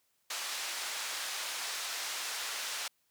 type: band-pass noise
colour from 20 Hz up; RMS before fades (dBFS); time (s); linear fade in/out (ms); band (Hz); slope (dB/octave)
white; -38; 0.3-2.88; 5; 760 to 6500; 12
effects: white hiss -75 dBFS RMS until 3.1 s + high-pass 60 Hz 12 dB/octave